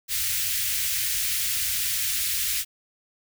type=band-stop noise; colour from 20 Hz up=white; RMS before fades=-26 dBFS; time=0.08-2.65 s; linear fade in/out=50 ms; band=110 to 1800 Hz; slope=24 dB/octave; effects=none